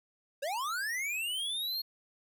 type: linear sweep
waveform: square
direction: up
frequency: 518 to 4329 Hz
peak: -33 dBFS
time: 0.42-1.82 s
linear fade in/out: 10 ms
effects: none